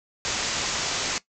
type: low-pass noise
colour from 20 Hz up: white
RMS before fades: -28 dBFS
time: 0.25-1.18 s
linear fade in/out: 0 ms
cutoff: 7400 Hz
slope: 96 dB/octave
effects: noise-tail reverb RT60 0.1 s tail -17 dB re dry

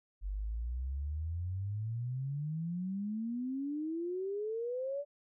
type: exponential sweep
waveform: sine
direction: up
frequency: 46.6 to 584 Hz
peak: -34 dBFS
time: 0.21-5.05 s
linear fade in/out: 50 ms
effects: none

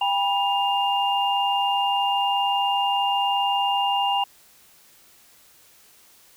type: tone cluster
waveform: sine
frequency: 798 / 977 / 2809 Hz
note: G5 / B5 / F7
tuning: +31 / -19 / +9 cents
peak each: -22 / -26 / -25 dBFS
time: 0.01-4.24 s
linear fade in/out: 5 ms
effects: white hiss -54 dBFS RMS until 6.36 s

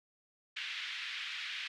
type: band-pass noise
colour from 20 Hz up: white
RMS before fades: -41 dBFS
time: 0.56-1.68 s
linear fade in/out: 10 ms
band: 1700 to 3400 Hz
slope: 24 dB/octave
effects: none

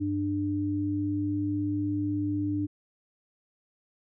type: tone pair together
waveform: sine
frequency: 99.2 / 297.3 Hz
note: G2 / D4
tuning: +21 / +21 cents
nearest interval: octave + perfect fifth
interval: 1900 cents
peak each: -32 / -27 dBFS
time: 0-2.67 s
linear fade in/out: 20 ms
effects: none

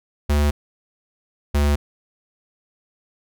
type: tone pair in turn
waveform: square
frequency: 73.42 / 72.62 Hz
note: D2 / D2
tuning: 0 / -19 cents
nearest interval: unison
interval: 19 cents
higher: first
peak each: -16 dBFS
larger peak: neither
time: 0.29-0.51 / 1.54-1.76 s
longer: neither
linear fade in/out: 10 ms
effects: none

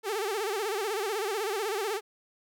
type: tone with vibrato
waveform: sawtooth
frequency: 415.3 Hz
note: G#4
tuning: in tune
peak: -25 dBFS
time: 0.03-2.01 s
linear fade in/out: 50 ms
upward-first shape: sine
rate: 16 Hz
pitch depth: 150 cents each way
effects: none

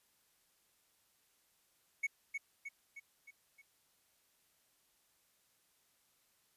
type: tone with echo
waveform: triangle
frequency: 2217 Hz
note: C#7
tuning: in tune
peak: -30 dBFS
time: 2.03-2.07 s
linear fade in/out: 10 ms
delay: 310 ms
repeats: 5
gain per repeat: -5 dB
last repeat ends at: 3.62 s
effects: white hiss -74 dBFS RMS until 6.56 s + resampled to 32000 Hz

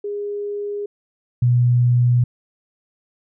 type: tone pair in turn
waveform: sine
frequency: 409.8 / 122.22 Hz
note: G#4 / B2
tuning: -23 / -18 cents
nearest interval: octave + major sixth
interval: 2095 cents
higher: first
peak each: -23 / -12 dBFS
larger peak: second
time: 0.04-0.86 / 1.42-2.24 s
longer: neither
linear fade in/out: 5 ms
effects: none

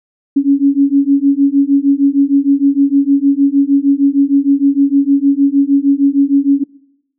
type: beating tone pair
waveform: sine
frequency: 275.8 / 282.3 Hz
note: C#4 / C#4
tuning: -9 / +32 cents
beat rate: 6.5 Hz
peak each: -11 dBFS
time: 0.36-6.64 s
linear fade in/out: 10 ms
effects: noise-tail reverb RT60 0.9 s tail -24 dB re dry

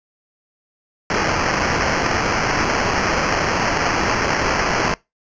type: noise with sample-and-hold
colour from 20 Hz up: white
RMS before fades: -19 dBFS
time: 1.1-4.94 s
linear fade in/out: 2 ms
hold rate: 3675 Hz
effects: noise-tail reverb RT60 0.2 s tail -22 dB re dry + resampled to 16000 Hz

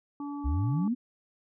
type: harmonic tone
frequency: 286.9 Hz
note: D4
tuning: 40 cents flat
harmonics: 1 / 3 / 4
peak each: -34 / -44 / -46 dBFS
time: 0.2-0.88 s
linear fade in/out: 2 ms
type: exponential sweep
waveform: sine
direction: up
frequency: 61.74 to 261.6 Hz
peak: -25 dBFS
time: 0.44-0.95 s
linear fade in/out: 20 ms
effects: none

